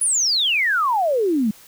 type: exponential sweep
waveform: sine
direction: down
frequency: 10570 to 201.4 Hz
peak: -16 dBFS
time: 0.01-1.51 s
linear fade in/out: 5 ms
effects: white hiss -47 dBFS RMS until 1.67 s